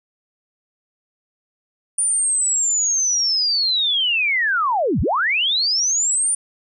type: linear two-way sweep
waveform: sine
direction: down then up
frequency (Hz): 9397 to 50.2 to 9397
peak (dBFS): -16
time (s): 1.98-6.35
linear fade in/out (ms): 5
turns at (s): 5.01
effects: none